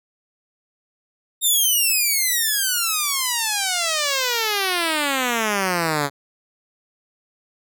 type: exponential sweep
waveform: 5% pulse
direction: down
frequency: 3715 to 137.9 Hz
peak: -8 dBFS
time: 1.41-6.1 s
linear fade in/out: 50 ms
effects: none